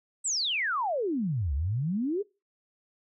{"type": "exponential two-way sweep", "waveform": "sine", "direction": "down then up", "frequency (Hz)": [8372, 65.41, 433.3], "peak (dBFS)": -26, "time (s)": [0.24, 2.23], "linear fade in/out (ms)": 20, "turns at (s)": 1.54, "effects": ["noise-tail reverb RT60 0.3 s tail -26 dB re dry"]}